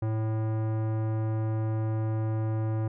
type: tone with tanh clipping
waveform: sine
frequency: 110 Hz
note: A2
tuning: in tune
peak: -28 dBFS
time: 0.02-2.88 s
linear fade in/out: 5 ms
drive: 18 dB
effects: none